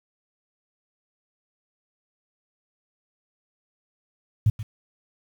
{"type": "tone with echo", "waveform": "sine", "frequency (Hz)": 107.5, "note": "A2", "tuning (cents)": -40, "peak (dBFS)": -14, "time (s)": [4.46, 4.5], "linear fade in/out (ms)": 5, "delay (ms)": 130, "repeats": 1, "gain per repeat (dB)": -14, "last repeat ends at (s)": 4.63, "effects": ["8-bit"]}